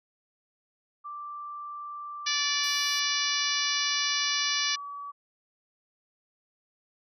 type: tone with pitch glide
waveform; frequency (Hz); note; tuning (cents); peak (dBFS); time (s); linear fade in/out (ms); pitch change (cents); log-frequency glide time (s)
sine; 1174.7 to 1142.6; D6 to D6; 0 to -48; -36; 1.04-5.12; 20; -48; 2.29-2.43
type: harmonic tone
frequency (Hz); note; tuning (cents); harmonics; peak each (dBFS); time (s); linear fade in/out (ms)
583; D5; -13; 3 / 4 / 5 / 6 / 7 / 8 / 9 / 10; -34 / -34 / -34 / -34 / -34 / -34 / -34 / -34; 2.26-4.76; 10
type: noise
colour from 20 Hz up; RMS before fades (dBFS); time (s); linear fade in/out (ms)
violet; -44; 2.63-3; 10
effects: resampled to 32000 Hz